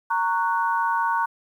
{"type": "chord", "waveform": "sine", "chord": "F# major", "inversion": "first", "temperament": "just", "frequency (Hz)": [925, 1110, 1480], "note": ["A#5", "C#6", "F#6"], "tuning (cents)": [-14, 2, 0], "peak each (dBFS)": [-22, -26, -27], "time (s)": [0.1, 1.26], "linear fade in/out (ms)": 10, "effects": ["9-bit"]}